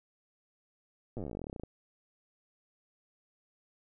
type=slowing click train; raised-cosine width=2 ms; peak=-27 dBFS; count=25; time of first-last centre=1.17-1.635 s; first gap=8 ms; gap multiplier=1.07; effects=none